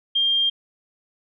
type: tone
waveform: sine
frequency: 3200 Hz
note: G7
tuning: 35 cents sharp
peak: -17 dBFS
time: 0.15-0.5 s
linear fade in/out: 10 ms
effects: none